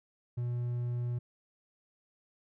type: tone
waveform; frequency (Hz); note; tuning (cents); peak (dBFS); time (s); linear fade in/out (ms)
triangle; 121.2; B2; -32; -29; 0.37-1.19; 10
effects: none